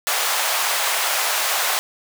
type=high-pass noise; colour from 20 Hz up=pink; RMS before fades=-21 dBFS; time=0.07-1.79 s; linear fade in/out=0 ms; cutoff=670 Hz; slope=24 dB/octave; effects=none